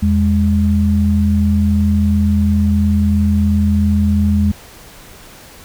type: tone pair together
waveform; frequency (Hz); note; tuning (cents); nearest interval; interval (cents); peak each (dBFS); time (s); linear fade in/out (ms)
sine; 82.93 / 205.8; E2 / G#3; +11 / -16; octave + major third; 1573; -13 / -13; 0.02-4.52; 10
effects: pink hiss -39 dBFS RMS until 5.64 s